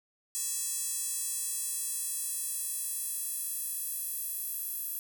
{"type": "tone with high-pass filter sweep", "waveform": "square", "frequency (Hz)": 370.3, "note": "F#4", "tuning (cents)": 1, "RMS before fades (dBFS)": -35, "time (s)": [0.35, 4.99], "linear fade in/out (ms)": 0, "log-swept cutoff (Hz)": [8000, 12000], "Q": 2.4, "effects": []}